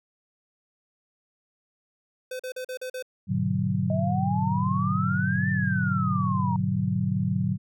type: tone bursts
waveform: square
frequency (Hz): 510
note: C5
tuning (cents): -44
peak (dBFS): -32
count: 6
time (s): 2.31-3.025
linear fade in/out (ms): 5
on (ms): 85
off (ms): 41
type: chord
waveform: sine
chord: G# half-diminished seventh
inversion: none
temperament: just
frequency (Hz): 103.83 / 124.59 / 149.51 / 186.89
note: G#2 / B2 / D3 / F#3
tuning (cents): 0 / +16 / +31 / +18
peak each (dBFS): -29 / -30 / -29 / -26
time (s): 3.27-7.58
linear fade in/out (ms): 50
type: exponential two-way sweep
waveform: sine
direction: up then down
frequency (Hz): 622.3 to 1800 to 925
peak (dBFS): -28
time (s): 3.9-6.56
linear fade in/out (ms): 2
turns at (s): 5.5
effects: none